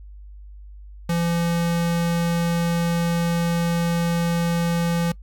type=tone; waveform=square; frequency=170 Hz; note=F3; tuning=46 cents flat; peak=-20 dBFS; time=1.09-5.12 s; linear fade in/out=5 ms; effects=noise-tail reverb RT60 0.1 s tail -22 dB re dry + added 50 Hz sine -38 dBFS peak until 5.22 s